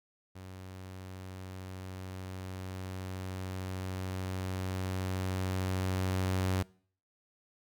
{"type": "tone with level ramp", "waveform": "sawtooth", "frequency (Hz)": 93.5, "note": "F#2", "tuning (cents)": 19, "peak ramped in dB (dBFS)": [-41, -24], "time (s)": [0.35, 6.63], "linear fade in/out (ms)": 10, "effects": ["noise-tail reverb RT60 0.5 s tail -23 dB re dry"]}